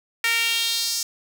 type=tone with high-pass filter sweep; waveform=sawtooth; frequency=460.9 Hz; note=A#4; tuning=20 cents flat; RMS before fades=-23 dBFS; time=0.24-1.03 s; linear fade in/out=2 ms; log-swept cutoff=2000 to 5800 Hz; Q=2.7; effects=none